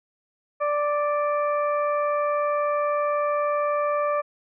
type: harmonic tone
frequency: 587.3 Hz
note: D5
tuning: in tune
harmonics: 1 / 2 / 3 / 4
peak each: -23 / -25 / -38 / -39 dBFS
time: 0.6-4.22 s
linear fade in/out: 20 ms
effects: none